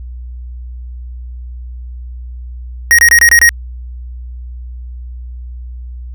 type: tone bursts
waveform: square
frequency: 1880 Hz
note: A#6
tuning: 14 cents sharp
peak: -4 dBFS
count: 6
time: 2.91-3.491 s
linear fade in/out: 0 ms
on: 76 ms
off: 25 ms
effects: added 61 Hz sine -24 dBFS peak until 6.14 s